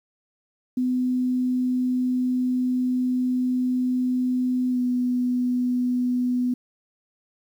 sine tone with pitch glide, 252.1 to 248.3 Hz, B3 to B3, +36 to +9 cents, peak -20 dBFS, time 0.77-6.54 s, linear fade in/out 5 ms, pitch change -27 cents, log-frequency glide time 4.7-4.78 s, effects 9-bit

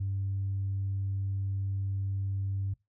sine tone, 97.7 Hz, G2, 5 cents flat, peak -28 dBFS, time 0-2.74 s, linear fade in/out 10 ms, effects noise-tail reverb RT60 0.2 s tail -22 dB re dry + tanh soft clip ceiling -25 dBFS

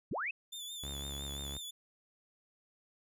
sine linear sweep, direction up, 64.7 to 2713 Hz, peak -34 dBFS, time 0.11-0.31 s, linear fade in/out 5 ms
sawtooth tone with vibrato, 3523 Hz, A7, 1 cent sharp, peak -39 dBFS, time 0.52-1.71 s, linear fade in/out 10 ms, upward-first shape sine, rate 5.9 Hz, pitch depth 55 cents each way
sawtooth tone, 70 Hz, C#2, 18 cents sharp, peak -38 dBFS, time 0.83-1.58 s, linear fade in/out 5 ms
effects none

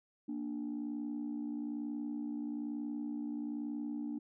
sine tone pair together, 233.1 / 294.2 Hz, A#3 / D4, 0 / +3 cents, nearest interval major third, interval 403 cents, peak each -39 / -37 dBFS, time 0.28-4.19 s, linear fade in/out 10 ms, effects tanh soft clip ceiling -32 dBFS

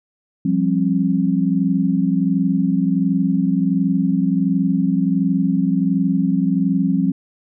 sine chord, F suspended second, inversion none, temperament equal with one note detuned, 174.61 / 196 / 267.9 Hz, F3 / G3 / C4, 0 / 0 / +41 cents, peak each -19 dBFS, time 0.45-7.12 s, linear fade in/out 5 ms, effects none

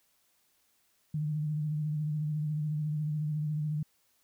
sine tone with vibrato, 151.7 Hz, D#3, 44 cents flat, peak -29 dBFS, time 1.14-3.83 s, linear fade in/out 5 ms, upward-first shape sine, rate 14 Hz, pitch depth 39 cents each way, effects white hiss -71 dBFS RMS until 4.23 s

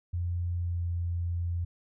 sine tone with pitch glide, 87.31 to 86.31 Hz, F2 to F2, 0 to -20 cents, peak -28 dBFS, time 0.13-1.65 s, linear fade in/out 10 ms, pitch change -20 cents, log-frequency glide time 0.56-0.83 s, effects none

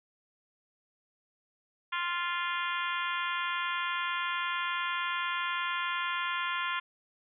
harmonic tone with a mistuned harmonic, 348.7 Hz, F4, 3 cents flat, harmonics 3 / 4 / 5 / 6 / 7 / 8 / 9 / 10, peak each -34 / -36 / -38 / -40 / -41 / -42 / -43 / -44 dBFS, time 1.92-6.8 s, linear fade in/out 10 ms, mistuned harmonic 10, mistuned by -39 cents, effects none

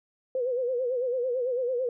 sine tone with vibrato, 500 Hz, B4, 21 cents sharp, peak -25 dBFS, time 0.35-1.89 s, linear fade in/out 2 ms, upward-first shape sine, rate 9 Hz, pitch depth 91 cents each way, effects none

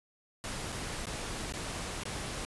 pink noise with dropouts, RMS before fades -38 dBFS, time 0.44-2.45 s, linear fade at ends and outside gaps 0 ms, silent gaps 0.721-0.725 / 1.056-1.069 / 1.523-1.538 / 2.035-2.054 s, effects resampled to 24000 Hz

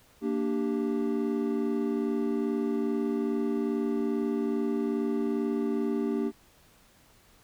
triangle chord, G minor, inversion first, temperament equal with one note detuned, 231.3 / 293.7 / 392 Hz, Bb3 / D4 / G4, -13 / 0 / 0 cents, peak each -28 / -29 / -29 dBFS, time 0.21-6.32 s, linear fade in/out 50 ms, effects pink hiss -60 dBFS RMS until 7.43 s

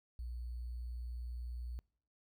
sine tone with sample-and-hold, 60.2 Hz, B1, 44 cents flat, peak -40 dBFS, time 0.19-1.79 s, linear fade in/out 0 ms, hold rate 4410 Hz, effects noise-tail reverb RT60 0.6 s tail -26 dB re dry

